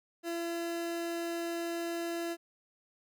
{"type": "tone", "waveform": "30% pulse", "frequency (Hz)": 338.4, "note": "E4", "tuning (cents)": 45, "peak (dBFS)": -31, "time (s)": [0.23, 2.37], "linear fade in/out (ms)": 50, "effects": []}